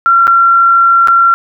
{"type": "tone with dropouts", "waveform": "sine", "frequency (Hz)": 1367, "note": "F6", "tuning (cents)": -37, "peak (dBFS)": -4, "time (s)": [0.06, 1.34], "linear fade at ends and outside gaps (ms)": 0, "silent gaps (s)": [[0.27, 0.278], [1.074, 1.083]], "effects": []}